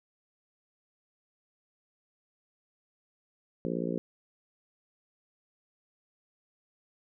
harmonic tone, 58.27 Hz, A#1, in tune, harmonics 3 / 4 / 5 / 6 / 7 / 8 / 9, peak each -35 / -36 / -37 / -38 / -38 / -39 / -40 dBFS, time 3.65-3.98 s, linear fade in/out 0 ms, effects none

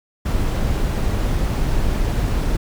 brown noise, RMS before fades -19 dBFS, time 0.25-2.57 s, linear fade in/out 10 ms, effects none

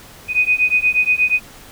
sine beating tone pair, 2489 / 2497.4 Hz, D#7 / D#7, 0 / +6 cents, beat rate 8.4 Hz, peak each -16 dBFS, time 0.28-1.4 s, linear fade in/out 50 ms, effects pink hiss -41 dBFS RMS until 1.71 s

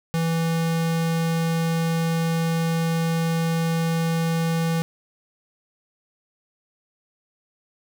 square tone, 164.81 Hz, E3, in tune, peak -21 dBFS, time 0.14-4.82 s, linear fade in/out 0 ms, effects none

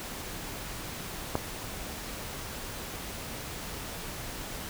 click, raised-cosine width 1 ms, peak -12 dBFS, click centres 1.354 s, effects pink hiss -39 dBFS RMS until 4.69 s

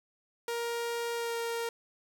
sawtooth tone with pitch glide, 469.4 to 464.8 Hz, A#4 to A#4, +12 to -5 cents, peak -28 dBFS, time 0.48-1.69 s, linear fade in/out 2 ms, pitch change -17 cents, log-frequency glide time 1.14-1.35 s, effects none

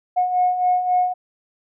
sine beating tone pair, 723 / 726.7 Hz, F#5 / F#5, -40 / -31 cents, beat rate 3.7 Hz, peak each -23 / -16 dBFS, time 0.16-1.14 s, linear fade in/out 20 ms, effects tanh soft clip ceiling -9 dBFS

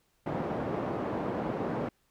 pink band-pass noise, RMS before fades -33 dBFS, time 0.26-1.89 s, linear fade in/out 5 ms, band 190 to 810 Hz, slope 12 dB/octave, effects pink hiss -72 dBFS RMS until 2.1 s

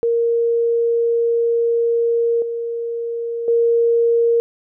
sine tone with level steps, 466.2 Hz, A#4, in tune, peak -14 / -21 / -12 dBFS, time 0.03-4.4 s, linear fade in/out 0 ms, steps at 2.42 / 3.48 s, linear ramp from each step 2 ms, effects none

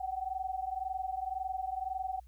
sine tone pair together, 748 / 769.9 Hz, F#5 / G5, +19 / -31 cents, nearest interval unison, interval 50 cents, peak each -36 / -37 dBFS, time 0-2.2 s, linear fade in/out 10 ms, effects added 60 Hz sine -52 dBFS peak until 2.27 s + white hiss -74 dBFS RMS until 2.27 s

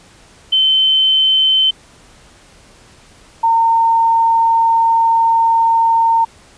sine tone pair in turn, 3076 / 912.9 Hz, G7 / A#5, -33 / -36 cents, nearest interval octave + major sixth, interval 2103 cents, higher first, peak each -9 dBFS, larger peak neither, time 0.52-1.71 / 3.43-6.25 s, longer second, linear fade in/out 10 ms, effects pink hiss -45 dBFS RMS until 6.57 s + resampled to 22050 Hz

